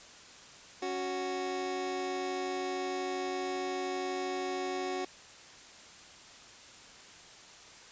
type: tone pair together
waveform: 25% pulse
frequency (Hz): 277.2 / 370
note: C#4 / F#4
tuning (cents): 0 / 0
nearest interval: perfect fourth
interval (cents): 500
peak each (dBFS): -37 / -30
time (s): 0.82-5.05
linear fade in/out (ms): 5
effects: white hiss -52 dBFS RMS until 7.91 s + resampled to 16000 Hz